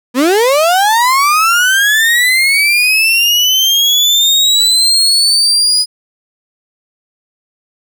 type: linear sweep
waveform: 35% pulse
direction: up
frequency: 233.1 to 4978 Hz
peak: -6 dBFS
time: 0.14-5.86 s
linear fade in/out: 50 ms
effects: none